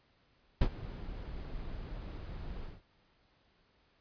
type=noise with ADSR envelope; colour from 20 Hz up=brown; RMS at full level=-24 dBFS; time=0.61-2.82 s; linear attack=6 ms; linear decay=64 ms; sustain=-18 dB; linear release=180 ms; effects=pink hiss -70 dBFS RMS until 4 s + resampled to 11025 Hz